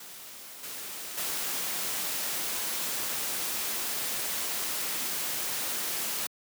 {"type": "noise with level steps", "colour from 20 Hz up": "white", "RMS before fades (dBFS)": [-45, -39, -32], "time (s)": [0, 6.27], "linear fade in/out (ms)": 5, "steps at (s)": [0.63, 1.17], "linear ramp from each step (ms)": 10, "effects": ["high-pass 150 Hz 12 dB/octave"]}